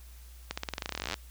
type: accelerating click train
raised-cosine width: 0.2 ms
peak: -15 dBFS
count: 23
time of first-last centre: 0.51-1.142 s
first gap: 65 ms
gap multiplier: 0.91
effects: added 60 Hz sine -47 dBFS peak until 1.3 s + white hiss -58 dBFS RMS until 1.3 s